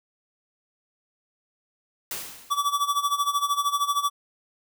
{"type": "noise with exponential decay", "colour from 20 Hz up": "white", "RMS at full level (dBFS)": -30, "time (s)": [2.11, 2.8], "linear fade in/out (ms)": 2, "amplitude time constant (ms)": 150}
{"type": "tone with tremolo", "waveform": "square", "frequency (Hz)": 1150, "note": "D6", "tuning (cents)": -37, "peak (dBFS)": -20, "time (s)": [2.5, 4.1], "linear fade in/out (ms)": 20, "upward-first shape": "sine", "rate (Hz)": 13, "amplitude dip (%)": 80}
{"effects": []}